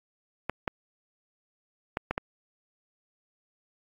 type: clicks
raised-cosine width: 0.5 ms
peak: -13 dBFS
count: 5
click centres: 0.496 / 0.678 / 1.971 / 2.11 / 2.179 s
effects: AAC 64 kbps